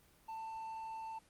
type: tone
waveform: triangle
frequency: 890 Hz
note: A5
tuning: 20 cents sharp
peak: -40 dBFS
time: 0.28-1.19 s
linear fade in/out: 10 ms
effects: pink hiss -67 dBFS RMS until 1.29 s + Opus 24 kbps